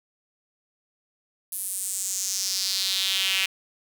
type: tone with high-pass filter sweep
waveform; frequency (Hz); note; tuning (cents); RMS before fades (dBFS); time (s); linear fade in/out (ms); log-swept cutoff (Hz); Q
sawtooth; 191.3; G3; -42; -27; 1.52-3.46; 5; 11000 to 2600; 3.3
effects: none